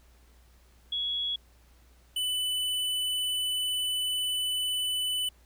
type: tone pair in turn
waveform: sine / square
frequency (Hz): 3352 / 2994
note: G#7 / F#7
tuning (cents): +15 / +20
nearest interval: major second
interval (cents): 195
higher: first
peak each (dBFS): -28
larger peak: neither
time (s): 0.92-1.36 / 2.16-5.29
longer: second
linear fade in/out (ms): 5
effects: added 60 Hz sine -57 dBFS peak until 5.45 s + pink hiss -64 dBFS RMS until 5.45 s